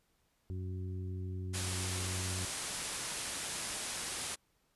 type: harmonic tone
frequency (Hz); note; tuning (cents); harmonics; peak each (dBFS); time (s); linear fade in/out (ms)
92.5; F#2; 0; 1 / 2 / 3 / 4; -37 / -48 / -51 / -50; 0.5-2.45; 0
type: low-pass noise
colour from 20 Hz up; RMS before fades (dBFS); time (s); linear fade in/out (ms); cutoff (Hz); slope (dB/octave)
white; -40; 1.53-4.36; 20; 11000; 96
effects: pink hiss -75 dBFS RMS until 4.75 s + resampled to 32000 Hz